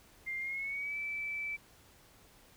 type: tone with pitch glide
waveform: sine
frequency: 2100 to 2317 Hz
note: C7 to D7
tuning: +6 to -24 cents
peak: -35 dBFS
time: 0.26-1.57 s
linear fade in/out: 20 ms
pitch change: +170 cents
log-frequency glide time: 0.38-0.97 s
effects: pink hiss -61 dBFS RMS until 2.56 s